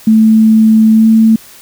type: tone with pitch glide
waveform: sine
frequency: 220 to 222.4 Hz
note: A3 to A3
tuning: 0 to +19 cents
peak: -3 dBFS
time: 0.07-1.36 s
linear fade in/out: 5 ms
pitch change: +19 cents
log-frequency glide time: 0.93-1.06 s
effects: white hiss -37 dBFS RMS until 1.61 s